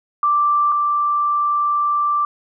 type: tone pair in turn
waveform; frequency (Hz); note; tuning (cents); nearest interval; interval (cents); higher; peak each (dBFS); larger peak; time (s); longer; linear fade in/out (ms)
sine; 1174.7 / 1174.7; D6 / D6; 0 / 0; unison; 0; neither; -13 / -15; first; 0.23-0.72 / 0.72-2.25; second; 2
effects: none